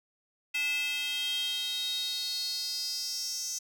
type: tone with high-pass filter sweep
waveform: square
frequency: 290 Hz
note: D4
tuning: 22 cents flat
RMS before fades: -33 dBFS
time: 0.54-3.59 s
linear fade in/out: 10 ms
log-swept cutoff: 2500 to 6100 Hz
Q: 7.3
effects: none